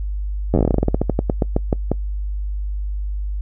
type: slowing click train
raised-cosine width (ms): 2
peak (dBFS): -3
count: 23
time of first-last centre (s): 0.54-1.916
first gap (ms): 10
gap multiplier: 1.15
effects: noise-tail reverb RT60 0.1 s tail -24 dB re dry + added 50 Hz sine -21 dBFS peak until 3.41 s